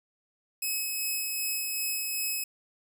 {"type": "tone with tremolo", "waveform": "5% pulse", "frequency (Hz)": 2564, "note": "E7", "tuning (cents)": -49, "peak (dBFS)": -19, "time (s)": [0.62, 2.44], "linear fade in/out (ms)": 5, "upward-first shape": "sine", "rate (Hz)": 2.6, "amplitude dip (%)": 25, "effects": ["10-bit"]}